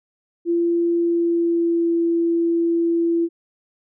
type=tone with pitch glide; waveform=sine; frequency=341.1 to 336.6 Hz; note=F4 to E4; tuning=-41 to +36 cents; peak=-16 dBFS; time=0.45-3.29 s; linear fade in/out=50 ms; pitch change=-23 cents; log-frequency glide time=0.96-1.95 s; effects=none